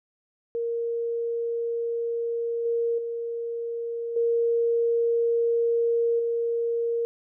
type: tone with level steps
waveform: sine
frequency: 466.2 Hz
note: A#4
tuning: in tune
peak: -25 / -22 / -28 / -20 / -23 dBFS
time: 0.55-7.05 s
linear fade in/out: 0 ms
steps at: 2.65 / 2.98 / 4.16 / 6.19 s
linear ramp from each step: 5 ms
effects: none